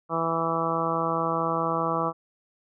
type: harmonic tone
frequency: 164.81 Hz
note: E3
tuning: in tune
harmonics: 1 / 2 / 3 / 4 / 5 / 6 / 7 / 8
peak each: -33 / -33 / -31 / -32 / -33 / -33 / -28 / -34 dBFS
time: 0.09-2.13 s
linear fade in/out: 50 ms
effects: none